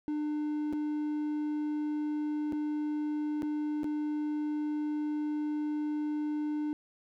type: tone with dropouts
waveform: triangle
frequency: 300 Hz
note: D4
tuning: 37 cents sharp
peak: -28 dBFS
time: 0.08-6.73 s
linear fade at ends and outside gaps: 0 ms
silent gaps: 0.727-0.733 / 2.523-2.53 / 3.421-3.43 / 3.833-3.843 s
effects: none